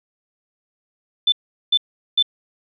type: tone bursts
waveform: sine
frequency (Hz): 3525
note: A7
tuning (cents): +2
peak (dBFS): -12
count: 3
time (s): 1.27-2.226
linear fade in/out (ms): 5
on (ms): 52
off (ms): 400
effects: none